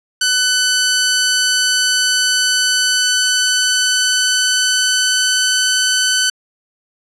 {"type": "tone with pitch glide", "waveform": "10% pulse", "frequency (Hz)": [1500, 1509.6], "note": ["F#6", "F#6"], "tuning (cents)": [23, 34], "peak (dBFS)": -3, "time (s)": [0.21, 6.3], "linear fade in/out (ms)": 5, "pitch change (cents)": 11, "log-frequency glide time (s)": [2.92, 5.68], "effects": ["low-pass 9000 Hz 12 dB/octave"]}